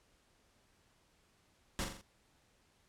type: noise with echo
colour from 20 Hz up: pink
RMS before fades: -36 dBFS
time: 1.79-1.84 s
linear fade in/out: 0 ms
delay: 43 ms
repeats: 4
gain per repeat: -5 dB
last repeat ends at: 2.012 s
effects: pink hiss -71 dBFS RMS until 2.88 s + low-pass 10000 Hz 12 dB/octave